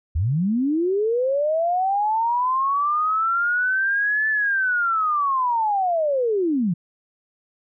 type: linear two-way sweep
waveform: sine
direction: up then down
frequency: 69.3 to 1754 to 157.7 Hz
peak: -18 dBFS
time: 0.15-6.74 s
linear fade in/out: 10 ms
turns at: 4.29 s
effects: none